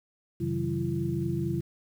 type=tone cluster; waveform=sine; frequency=91 / 135.1 / 159.5 / 188.4 / 338.3 Hz; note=F#2 / C#3 / D#3 / F#3 / E4; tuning=-28 / -44 / +43 / +32 / +45 cents; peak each=-38 / -31 / -34 / -34 / -32 dBFS; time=0.4-1.61 s; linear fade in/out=10 ms; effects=9-bit